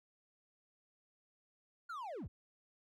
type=linear sweep; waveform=triangle; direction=down; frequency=1450 to 31.17 Hz; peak=-40 dBFS; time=1.89-2.28 s; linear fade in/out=10 ms; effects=none